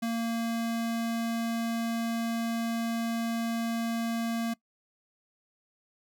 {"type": "tone", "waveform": "square", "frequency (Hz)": 230, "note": "A#3", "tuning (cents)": -23, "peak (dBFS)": -29, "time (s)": [0.02, 4.54], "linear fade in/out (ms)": 10, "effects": ["noise-tail reverb RT60 0.1 s tail -22 dB re dry"]}